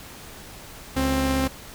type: tone pair together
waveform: sawtooth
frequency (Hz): 69.92 / 264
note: C#2 / C4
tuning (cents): +16 / +16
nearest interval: octave + major seventh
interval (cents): 2300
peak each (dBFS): -22 / -18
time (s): 0.96-1.48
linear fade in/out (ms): 10
effects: pink hiss -42 dBFS RMS until 1.74 s